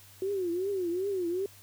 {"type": "tone with vibrato", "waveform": "sine", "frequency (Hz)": 370, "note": "F#4", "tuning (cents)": 0, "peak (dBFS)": -28, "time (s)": [0.22, 1.46], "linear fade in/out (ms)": 2, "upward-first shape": "triangle", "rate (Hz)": 2.6, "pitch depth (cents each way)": 180, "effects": ["added 98 Hz sine -57 dBFS peak until 1.62 s", "white hiss -55 dBFS RMS until 1.62 s"]}